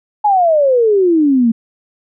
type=exponential sweep; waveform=sine; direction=down; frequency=857 to 221.2 Hz; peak=-8 dBFS; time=0.24-1.52 s; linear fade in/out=10 ms; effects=none